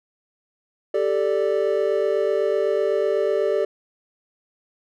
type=chord; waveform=triangle; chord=G suspended second; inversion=none; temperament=equal; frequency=392 / 440 / 587.3 Hz; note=G4 / A4 / D5; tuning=0 / 0 / 0 cents; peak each=-21 dBFS; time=0.94-3.65 s; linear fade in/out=5 ms; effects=none